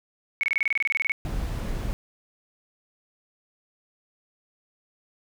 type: tone bursts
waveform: sine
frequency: 2214 Hz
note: C#7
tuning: 3 cents flat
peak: -20 dBFS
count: 15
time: 0.41-1.119 s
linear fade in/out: 0 ms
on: 23 ms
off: 26 ms
type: noise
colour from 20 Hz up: brown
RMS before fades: -29 dBFS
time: 1.25-1.93 s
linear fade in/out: 0 ms
effects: none